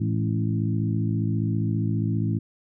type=harmonic tone with a mistuned harmonic; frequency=54.9 Hz; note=A1; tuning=3 cents flat; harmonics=2 / 3 / 4 / 5 / 6; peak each=-24 / -28 / -30 / -32 / -34 dBFS; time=0-2.39 s; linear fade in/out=10 ms; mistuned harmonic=4; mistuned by=-51 cents; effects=none